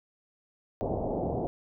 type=low-pass noise; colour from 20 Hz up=white; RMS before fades=-31 dBFS; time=0.81-1.47 s; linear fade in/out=0 ms; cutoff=760 Hz; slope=48 dB/octave; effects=none